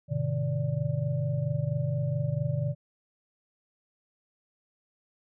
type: tone cluster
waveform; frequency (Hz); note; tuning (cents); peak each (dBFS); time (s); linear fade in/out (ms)
sine; 105.4 / 128.5 / 152.9 / 581; G#2 / C3 / D#3 / D5; +26 / -31 / -30 / -19; -35 / -29 / -30 / -37; 0.08-2.75; 50
effects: none